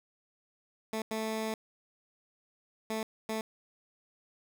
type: tone bursts at uneven times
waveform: 15% pulse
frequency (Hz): 220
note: A3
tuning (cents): 0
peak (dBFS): -26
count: 4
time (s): 0.93-1.02 / 1.11-1.54 / 2.9-3.03 / 3.29-3.41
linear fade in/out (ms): 2
effects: none